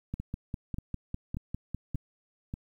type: two click trains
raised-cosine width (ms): 5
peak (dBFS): -23 / -21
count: 5 / 10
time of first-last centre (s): 0.2-2.539 / 0.14-1.947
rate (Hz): 1.71 / 4.98
effects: 10-bit